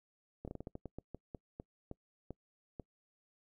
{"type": "slowing click train", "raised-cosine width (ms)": 2, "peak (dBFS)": -30, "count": 15, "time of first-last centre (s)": [0.45, 2.798], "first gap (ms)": 27, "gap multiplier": 1.25, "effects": ["noise-tail reverb RT60 0.1 s tail -25 dB re dry"]}